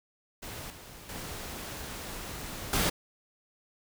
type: noise with level steps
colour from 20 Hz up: pink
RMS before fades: -41 / -48 / -40 / -27 dBFS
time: 0.42-2.9 s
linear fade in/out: 10 ms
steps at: 0.7 / 1.09 / 2.73 s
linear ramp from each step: 2 ms
effects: none